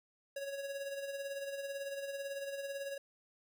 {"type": "tone with tremolo", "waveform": "square", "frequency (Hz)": 555, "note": "C#5", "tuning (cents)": 2, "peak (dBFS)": -38, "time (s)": [0.36, 2.98], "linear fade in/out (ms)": 5, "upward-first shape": "sine", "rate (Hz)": 18, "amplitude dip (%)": 50, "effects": []}